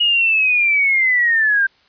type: linear sweep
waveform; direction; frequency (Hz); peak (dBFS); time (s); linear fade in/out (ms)
sine; down; 2895 to 1568; -12; 0-1.67; 10
effects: white hiss -55 dBFS RMS until 1.88 s + resampled to 11025 Hz